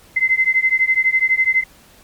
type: beating tone pair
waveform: sine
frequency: 2056 / 2068 Hz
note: C7 / C7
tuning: -31 / -21 cents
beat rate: 12 Hz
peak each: -16 / -16 dBFS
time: 0.16-1.64 s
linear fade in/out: 10 ms
effects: pink hiss -48 dBFS RMS until 2.03 s + MP3 96 kbps